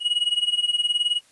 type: tone with tremolo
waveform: triangle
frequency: 2902 Hz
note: F#7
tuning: 34 cents flat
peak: -15 dBFS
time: 0-1.21 s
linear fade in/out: 50 ms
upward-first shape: sine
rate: 19 Hz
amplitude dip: 85%
effects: white hiss -57 dBFS RMS until 1.31 s + resampled to 24000 Hz